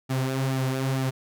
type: tone with flanger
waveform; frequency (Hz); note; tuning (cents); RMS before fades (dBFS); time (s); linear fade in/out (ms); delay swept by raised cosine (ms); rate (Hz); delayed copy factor
sawtooth; 132.3; C3; +20; -26; 0.09-1.11; 20; 1.9 to 6.6; 2.2; -0.6
effects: none